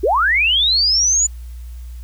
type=linear sweep; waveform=sine; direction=up; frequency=326 to 7050 Hz; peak=-12 dBFS; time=0.03-1.27 s; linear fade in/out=10 ms; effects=added 60 Hz sine -29 dBFS peak until 2.03 s + white hiss -52 dBFS RMS until 2.03 s